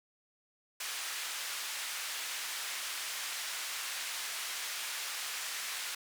pink band-pass noise, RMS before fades -39 dBFS, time 0.8-5.95 s, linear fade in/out 5 ms, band 1600 to 12000 Hz, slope 12 dB/octave, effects none

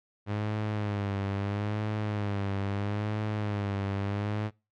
sawtooth tone with vibrato, 102.6 Hz, G#2, 21 cents flat, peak -25 dBFS, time 0.26-4.51 s, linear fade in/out 50 ms, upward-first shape sine, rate 0.76 Hz, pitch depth 68 cents each way, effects noise-tail reverb RT60 0.3 s tail -26 dB re dry + low-pass 3000 Hz 12 dB/octave

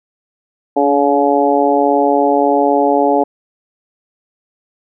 harmonic tone with a mistuned harmonic, 141.5 Hz, C#3, 36 cents sharp, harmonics 2 / 3 / 4 / 5 / 6, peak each -16 / -16 / -16 / -16 / -16 dBFS, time 0.76-3.24 s, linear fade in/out 10 ms, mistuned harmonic 2, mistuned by +22 cents, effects none

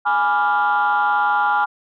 sine chord, G# diminished seventh, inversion none, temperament equal, 830.6 / 987.8 / 1174.7 / 1396.9 Hz, G#5 / B5 / D6 / F6, 0 / 0 / 0 / 0 cents, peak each -17 / -22 / -23 / -19 dBFS, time 0.05-1.66 s, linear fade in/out 20 ms, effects tanh soft clip ceiling -9 dBFS

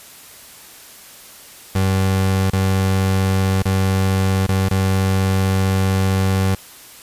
30% pulse tone with dropouts, 95.5 Hz, G2, 45 cents flat, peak -12 dBFS, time 1.75-6.55 s, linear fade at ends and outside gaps 5 ms, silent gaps 2.503-2.531 / 3.625-3.654 / 4.466-4.487 / 4.687-4.709 s, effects white hiss -41 dBFS RMS until 7.02 s + resampled to 32000 Hz

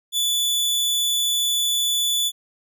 sawtooth tone, 3467 Hz, A7, 26 cents flat, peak -16 dBFS, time 0.12-2.32 s, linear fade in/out 50 ms, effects none

